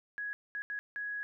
sine tone bursts at uneven times, 1669 Hz, G#6, 8 cents sharp, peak -35 dBFS, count 4, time 0.18-0.33 / 0.55-0.62 / 0.7-0.79 / 0.96-1.23 s, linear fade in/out 0 ms, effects none

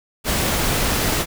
pink noise, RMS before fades -20 dBFS, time 0.24-1.26 s, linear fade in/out 50 ms, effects none

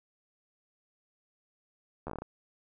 slowing click train, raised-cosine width 1 ms, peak -24 dBFS, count 8, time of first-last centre 2.07-2.22 s, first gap 12 ms, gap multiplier 1.19, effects none

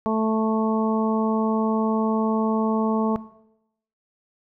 harmonic tone, 220 Hz, A3, in tune, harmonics 1 / 2 / 3 / 4 / 5, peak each -23 / -26 / -28 / -29 / -30 dBFS, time 0.06-3.16 s, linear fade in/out 0 ms, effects noise-tail reverb RT60 0.8 s tail -17 dB re dry

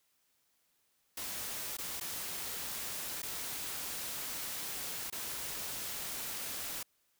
white noise with dropouts, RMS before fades -40 dBFS, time 1.17-6.83 s, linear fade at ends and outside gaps 5 ms, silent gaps 1.77-1.784 / 2-2.009 / 3.22-3.229 / 5.101-5.124 s, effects white hiss -75 dBFS RMS until 7.19 s

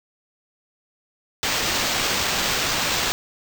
white noise with sample-and-hold, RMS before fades -23 dBFS, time 1.43-3.12 s, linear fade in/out 0 ms, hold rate 11025 Hz, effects none

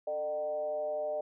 sine tone with frequency modulation, 604 Hz, D5, 48 cents sharp, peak -31 dBFS, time 0.07-1.21 s, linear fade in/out 5 ms, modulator 160 Hz, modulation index 0.59, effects none

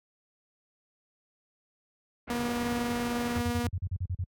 pink low-pass noise, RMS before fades -38 dBFS, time 2.27-3.41 s, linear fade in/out 20 ms, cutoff 2400 Hz, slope 24 dB/octave
sawtooth tone with tremolo, 239.6 Hz, A#3, 48 cents sharp, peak -24 dBFS, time 2.3-3.67 s, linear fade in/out 2 ms, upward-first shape sine, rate 20 Hz, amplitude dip 25%
sine tone bursts, 90.3 Hz, F#2, 42 cents flat, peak -27 dBFS, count 10, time 3.36-4.24 s, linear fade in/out 5 ms, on 52 ms, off 40 ms
effects high-pass 60 Hz 12 dB/octave

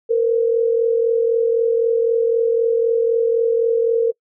sine tone pair together, 458.1 / 502 Hz, A#4 / B4, -30 / +28 cents, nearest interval major second, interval 158 cents, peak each -14 / -22 dBFS, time 0.09-4.12 s, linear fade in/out 20 ms, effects noise-tail reverb RT60 0.1 s tail -25 dB re dry

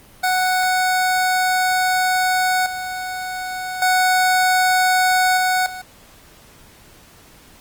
25% pulse tone with level steps, 740 Hz, F#5, in tune, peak -12 / -21 / -10 / -12 / -26 dBFS, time 0.23-5.82 s, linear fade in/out 10 ms, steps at 2.66 / 3.82 / 5.37 / 5.66 s, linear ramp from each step 2 ms, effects pink hiss -47 dBFS RMS until 7.6 s + Opus 32 kbps

